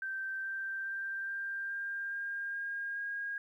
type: tone with pitch steps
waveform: sine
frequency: 1559 / 1568.9 / 1578.9 / 1589 / 1599.1 / 1609.3 / 1619.6 / 1629.9 Hz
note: G6 / G6 / G6 / G6 / G6 / G6 / G#6 / G#6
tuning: -10 / +1 / +12 / +23 / +34 / +45 / -44 / -33 cents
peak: -35 dBFS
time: 0.02-3.38 s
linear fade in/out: 2 ms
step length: 420 ms
effects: 12-bit